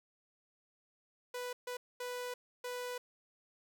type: tone bursts at uneven times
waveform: sawtooth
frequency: 493.9 Hz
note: B4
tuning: in tune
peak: -35 dBFS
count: 4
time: 1.34-1.53 / 1.67-1.77 / 2-2.34 / 2.64-2.98 s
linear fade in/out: 5 ms
effects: none